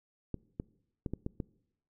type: clicks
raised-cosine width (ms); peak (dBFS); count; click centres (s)
3; -22; 6; 0.343 / 0.599 / 1.062 / 1.136 / 1.264 / 1.402
effects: noise-tail reverb RT60 0.8 s tail -23 dB re dry